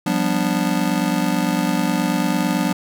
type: chord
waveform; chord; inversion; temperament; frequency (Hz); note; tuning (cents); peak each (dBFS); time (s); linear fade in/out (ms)
square; G dominant seventh; third; just; 176.4 / 196 / 245 / 294; F3 / G3 / B3 / D4; +18 / 0 / -14 / +2; -24; 0.06-2.73; 5
effects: none